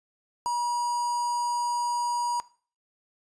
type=tone with notch filter; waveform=square; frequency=960 Hz; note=B5; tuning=49 cents flat; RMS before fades=-27 dBFS; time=0.46-2.4 s; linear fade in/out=0 ms; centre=3000 Hz; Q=1.2; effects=noise-tail reverb RT60 0.4 s tail -18 dB re dry + resampled to 22050 Hz